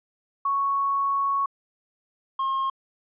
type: tone pair in turn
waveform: sine / triangle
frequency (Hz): 1108.7 / 1073.4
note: C#6 / C6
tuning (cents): 0 / +44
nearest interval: minor second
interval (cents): 56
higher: first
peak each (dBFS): -21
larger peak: neither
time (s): 0.45-1.46 / 2.39-2.7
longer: first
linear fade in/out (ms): 5
effects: resampled to 8000 Hz